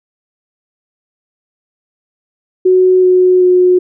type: tone with pitch steps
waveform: sine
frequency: 369.8 / 366.4 / 363 Hz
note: F#4 / F#4 / F#4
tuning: -1 / -17 / -33 cents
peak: -5 dBFS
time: 2.65-3.79 s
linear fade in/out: 10 ms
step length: 380 ms
effects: none